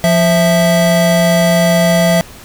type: tone pair together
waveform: square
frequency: 174.63 / 659.3 Hz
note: F3 / E5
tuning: 0 / 0 cents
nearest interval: octave + major seventh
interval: 2300 cents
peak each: -12 dBFS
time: 0.04-2.21 s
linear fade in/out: 0 ms
effects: pink hiss -36 dBFS RMS until 2.44 s